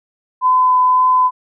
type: tone with vibrato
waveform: sine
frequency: 1012 Hz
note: B5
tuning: 42 cents sharp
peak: -9 dBFS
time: 0.41-1.31 s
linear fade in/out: 50 ms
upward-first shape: triangle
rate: 1.9 Hz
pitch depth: 9 cents each way
effects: none